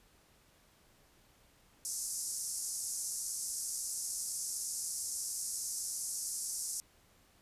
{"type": "band-pass noise", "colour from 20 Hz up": "white", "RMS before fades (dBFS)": -39, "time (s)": [1.85, 6.8], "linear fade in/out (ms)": 0, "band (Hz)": [5300, 11000], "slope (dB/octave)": 48, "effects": ["pink hiss -66 dBFS RMS until 7.41 s", "resampled to 32000 Hz"]}